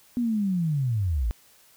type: linear sweep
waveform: sine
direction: down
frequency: 247.2 to 49 Hz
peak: -22 dBFS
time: 0.17-1.31 s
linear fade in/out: 0 ms
effects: white hiss -57 dBFS RMS until 1.76 s